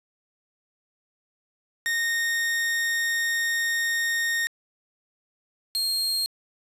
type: tone pair in turn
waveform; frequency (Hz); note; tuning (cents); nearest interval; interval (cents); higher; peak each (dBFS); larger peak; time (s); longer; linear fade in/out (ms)
40% pulse; 1848 / 4228; A#6 / C8; -16 / +17; octave + major second; 1433; second; -22; neither; 1.86-4.47 / 5.75-6.26; first; 0
effects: resampled to 32000 Hz + 8-bit